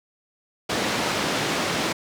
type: band-pass noise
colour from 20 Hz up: pink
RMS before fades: -25 dBFS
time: 0.69-1.93 s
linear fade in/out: 10 ms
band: 190 to 5700 Hz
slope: 12 dB/octave
effects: none